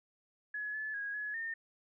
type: tone with pitch steps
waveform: sine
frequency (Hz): 1693 / 1728 / 1648 / 1694 / 1820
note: G#6 / A6 / G#6 / G#6 / A#6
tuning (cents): +33 / -32 / -14 / +34 / -42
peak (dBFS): -36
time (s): 0.54-1.54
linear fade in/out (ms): 5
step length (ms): 200
effects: none